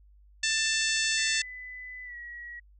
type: harmonic tone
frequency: 887 Hz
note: A5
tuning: 14 cents sharp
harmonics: 2 / 3 / 4 / 5 / 6 / 7 / 8 / 9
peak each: -30 / -32 / -33 / -34 / -35 / -35 / -36 / -37 dBFS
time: 0.43-1.42 s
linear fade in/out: 5 ms
type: tone with pitch glide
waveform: sine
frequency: 2002 to 1913.8 Hz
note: B6 to A#6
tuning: +23 to +45 cents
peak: -39 dBFS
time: 1.17-2.6 s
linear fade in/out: 10 ms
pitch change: -78 cents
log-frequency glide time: 2.04-2.16 s
effects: added 50 Hz sine -54 dBFS peak until 2.79 s